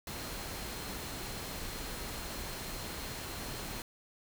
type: tone in noise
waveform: sine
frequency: 4186 Hz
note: C8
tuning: in tune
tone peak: -52 dBFS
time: 0.07-3.82 s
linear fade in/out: 2 ms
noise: pink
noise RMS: -41 dBFS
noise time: 0.07-3.82 s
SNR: -14 dB
effects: none